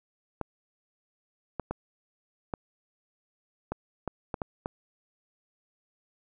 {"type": "clicks", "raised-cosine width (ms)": 1, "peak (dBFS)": -17, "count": 9, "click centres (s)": [0.413, 1.597, 1.71, 2.538, 3.72, 4.077, 4.342, 4.418, 4.659], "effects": []}